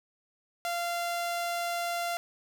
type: tone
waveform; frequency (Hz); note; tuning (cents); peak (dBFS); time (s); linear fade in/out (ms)
sawtooth; 691; F5; -19; -26; 0.65-2.17; 0
effects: none